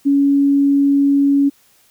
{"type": "tone", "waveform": "sine", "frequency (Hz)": 280.4, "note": "C#4", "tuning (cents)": 20, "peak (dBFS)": -10, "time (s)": [0.05, 1.5], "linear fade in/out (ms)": 20, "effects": ["white hiss -54 dBFS RMS until 1.9 s"]}